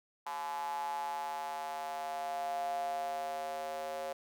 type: tone with high-pass filter sweep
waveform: square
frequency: 77.8 Hz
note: D#2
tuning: in tune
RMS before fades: -38 dBFS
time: 0.26-4.13 s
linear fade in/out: 5 ms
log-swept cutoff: 910 to 600 Hz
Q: 9.7
effects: none